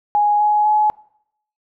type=tone with pitch steps; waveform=sine; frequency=830.6 / 839.3 / 848.1 Hz; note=G#5 / G#5 / G#5; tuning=0 / +18 / +36 cents; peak=-12 dBFS; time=0.15-0.9 s; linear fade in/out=0 ms; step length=250 ms; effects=noise-tail reverb RT60 0.7 s tail -23 dB re dry